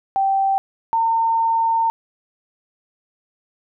sine tone pair in turn, 779 / 909.5 Hz, G5 / A#5, -11 / -43 cents, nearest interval minor third, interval 268 cents, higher second, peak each -15 dBFS, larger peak neither, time 0.16-0.58 / 0.93-1.9 s, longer second, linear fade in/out 0 ms, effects none

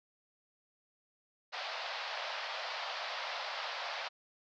pink band-pass noise, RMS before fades -40 dBFS, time 1.52-4.09 s, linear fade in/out 20 ms, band 580 to 5000 Hz, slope 48 dB/octave, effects none

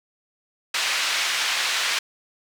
pink band-pass noise, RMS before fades -24 dBFS, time 0.74-1.99 s, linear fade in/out 5 ms, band 1700 to 5200 Hz, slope 12 dB/octave, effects none

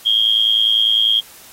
sine tone with amplitude modulation, 3245 Hz, G#7, 41 cents flat, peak -8 dBFS, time 0.05-1.21 s, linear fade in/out 20 ms, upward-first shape sine, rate 110 Hz, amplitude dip 85%, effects white hiss -42 dBFS RMS until 1.52 s + AAC 48 kbps

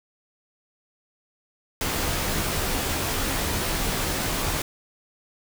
pink noise with comb filter, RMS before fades -26 dBFS, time 1.81-4.62 s, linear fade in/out 2 ms, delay 17 ms, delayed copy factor -0.6, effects none

